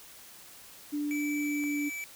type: tone with pitch glide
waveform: sine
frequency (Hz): 293.7 to 291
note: D4 to D4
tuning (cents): 0 to -16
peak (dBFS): -29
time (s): 0.92-1.9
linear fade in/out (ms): 20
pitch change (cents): -16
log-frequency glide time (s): 1.37-1.76
type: tone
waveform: square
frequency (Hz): 2309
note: D7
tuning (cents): -30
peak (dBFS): -36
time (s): 1.11-2.04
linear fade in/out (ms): 0
type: click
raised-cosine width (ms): 0.5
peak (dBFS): -33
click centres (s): 1.639
effects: white hiss -51 dBFS RMS until 2.15 s